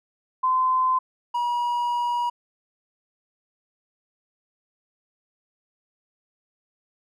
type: tone pair in turn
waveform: sine / triangle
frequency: 1029 / 961.5 Hz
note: C6 / B5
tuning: -29 / -47 cents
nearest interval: minor second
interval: 118 cents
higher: first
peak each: -18 / -20 dBFS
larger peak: first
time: 0.43-0.99 / 1.34-2.3 s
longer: second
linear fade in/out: 10 ms
effects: none